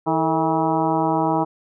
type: harmonic tone with a mistuned harmonic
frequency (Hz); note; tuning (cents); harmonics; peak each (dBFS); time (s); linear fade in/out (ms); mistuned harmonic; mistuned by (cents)
161.1; E3; -39; 1 / 2 / 3 / 4 / 5 / 6 / 7 / 8; -27 / -22 / -28 / -26 / -23 / -24 / -33 / -33; 0.06-1.45; 20; 3; -110
effects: none